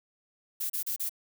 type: noise bursts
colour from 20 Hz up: violet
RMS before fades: -32 dBFS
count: 4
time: 0.6-1.095 s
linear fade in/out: 10 ms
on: 99 ms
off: 33 ms
effects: none